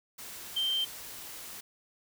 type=tone in noise; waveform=sine; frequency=3136 Hz; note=G7; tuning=in tune; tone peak=-27 dBFS; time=0.56-0.85 s; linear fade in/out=10 ms; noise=white; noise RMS=-44 dBFS; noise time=0.18-1.61 s; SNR=+14 dB; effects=none